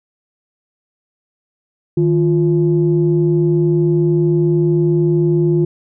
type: tone pair together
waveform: sine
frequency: 155.56 / 348.9 Hz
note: D#3 / F4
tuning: 0 / -2 cents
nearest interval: octave + major second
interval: 1398 cents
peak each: -13 dBFS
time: 1.97-5.65 s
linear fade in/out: 5 ms
effects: tanh soft clip ceiling -4 dBFS